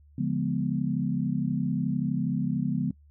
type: chord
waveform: sine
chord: D diminished seventh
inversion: none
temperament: equal with one note detuned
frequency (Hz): 143.15 / 174.61 / 207.7 / 246.9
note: D3 / F3 / Ab3 / Cb4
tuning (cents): -44 / 0 / 0 / 0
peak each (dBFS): -30 / -30 / -31 / -30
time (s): 0.18-2.91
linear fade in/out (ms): 5
effects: noise-tail reverb RT60 0.1 s tail -22 dB re dry + added 73 Hz sine -53 dBFS peak until 3.1 s